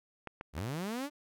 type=clicks; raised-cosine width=0.5 ms; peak=-26 dBFS; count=3; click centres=0.273 / 0.411 / 0.582 s
type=linear sweep; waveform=sawtooth; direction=up; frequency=61.2 to 301.3 Hz; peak=-31 dBFS; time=0.53-1.1 s; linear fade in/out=50 ms
effects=none